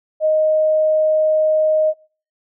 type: tone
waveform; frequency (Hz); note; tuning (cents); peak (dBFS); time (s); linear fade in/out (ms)
sine; 622.3; D#5; 0; -12; 0.2-1.94; 50
effects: noise-tail reverb RT60 0.4 s tail -23 dB re dry